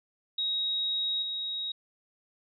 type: tone with level steps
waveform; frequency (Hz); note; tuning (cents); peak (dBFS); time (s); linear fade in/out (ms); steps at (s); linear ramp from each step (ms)
sine; 3792; A#7; +29; -27 / -31; 0.38-1.72; 5; 1.22; 5
effects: none